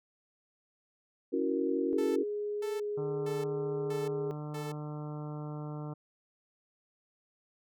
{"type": "chord", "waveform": "sine", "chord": "F# dominant seventh", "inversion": "second", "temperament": "equal with one note detuned", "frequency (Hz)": [278.8, 329.6, 370, 466.2], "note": ["C#4", "E4", "F#4", "A#4"], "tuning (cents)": [10, 0, 0, 0], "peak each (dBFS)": [-33, -34, -33, -34], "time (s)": [1.32, 2.24], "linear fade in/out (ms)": 20}
{"type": "tone", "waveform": "sine", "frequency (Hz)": 415.4, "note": "G#4", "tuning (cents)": 0, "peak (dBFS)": -32, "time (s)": [1.93, 4.31], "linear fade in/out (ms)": 0}
{"type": "tone bursts", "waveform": "sawtooth", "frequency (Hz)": 440, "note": "A4", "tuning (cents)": 0, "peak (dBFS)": -36, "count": 5, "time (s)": [1.98, 4.72], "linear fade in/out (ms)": 5, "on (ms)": 180, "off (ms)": 460}
{"type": "harmonic tone", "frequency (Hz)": 150, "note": "D3", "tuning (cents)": 37, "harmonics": [1, 2, 3, 4, 5, 6, 7, 8, 9], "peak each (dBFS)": [-38, -44, -48, -50, -52, -54, -55, -56, -57], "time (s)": [2.97, 5.94], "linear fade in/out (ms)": 10}
{"effects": []}